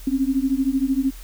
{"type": "beating tone pair", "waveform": "sine", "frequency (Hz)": [261.6, 274.6], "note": ["C4", "C#4"], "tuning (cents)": [0, -16], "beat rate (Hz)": 13, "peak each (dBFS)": -21, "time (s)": [0.07, 1.11], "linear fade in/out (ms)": 5, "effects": ["added 41 Hz sine -36 dBFS peak until 1.23 s", "white hiss -46 dBFS RMS until 1.23 s"]}